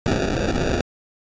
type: noise with sample-and-hold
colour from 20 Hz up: white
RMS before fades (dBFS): -21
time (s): 0.06-0.81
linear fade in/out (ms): 0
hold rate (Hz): 1050
effects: resampled to 16000 Hz